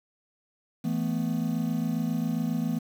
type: chord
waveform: triangle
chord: E suspended fourth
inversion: none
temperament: just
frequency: 164.81 / 219.8 / 247.2 Hz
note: E3 / A3 / B3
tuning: 0 / -2 / +2 cents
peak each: -28 dBFS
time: 0.84-2.79 s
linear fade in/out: 10 ms
effects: 8-bit